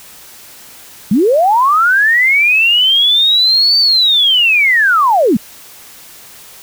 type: linear two-way sweep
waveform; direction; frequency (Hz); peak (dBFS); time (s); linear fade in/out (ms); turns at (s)
sine; up then down; 177.6 to 4600 to 177.6; -7; 1.11-5.37; 5; 3.79
effects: white hiss -37 dBFS RMS until 6.62 s